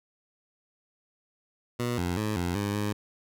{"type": "tone with pitch steps", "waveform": "15% pulse", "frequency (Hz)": [120.9, 88.3, 107.1, 88, 101.7, 104], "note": ["B2", "F2", "A2", "F2", "G#2", "G#2"], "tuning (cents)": [-36, 20, -46, 14, -36, 3], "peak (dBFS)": -21, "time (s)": [1.79, 2.93], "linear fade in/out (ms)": 10, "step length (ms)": 190, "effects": []}